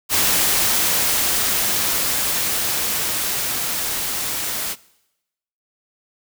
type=noise with level ramp; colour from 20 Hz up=white; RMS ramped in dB=-17 to -25 dBFS; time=0.09-4.76 s; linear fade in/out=50 ms; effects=noise-tail reverb RT60 0.9 s tail -21 dB re dry